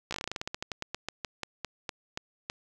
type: slowing click train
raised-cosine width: 0.2 ms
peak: -16 dBFS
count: 24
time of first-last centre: 0.11-2.499 s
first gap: 15 ms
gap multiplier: 1.15
effects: none